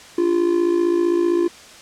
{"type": "tone with amplitude modulation", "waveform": "triangle", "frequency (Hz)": 345.3, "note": "F4", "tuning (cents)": -20, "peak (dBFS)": -10, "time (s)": [0.18, 1.48], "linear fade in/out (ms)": 5, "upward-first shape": "sine", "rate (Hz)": 55.5, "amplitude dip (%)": 70, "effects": ["white hiss -42 dBFS RMS until 1.81 s", "low-pass 7000 Hz 12 dB/octave"]}